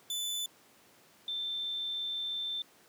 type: tone pair in turn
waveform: sawtooth / sine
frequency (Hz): 3502 / 3557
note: A7 / A7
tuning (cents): -9 / +18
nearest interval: unison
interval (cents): 27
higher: second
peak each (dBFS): -30 / -33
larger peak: first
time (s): 0.1-0.46 / 1.28-2.62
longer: second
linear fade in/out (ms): 2
effects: pink hiss -61 dBFS RMS until 2.88 s + high-pass 200 Hz 12 dB/octave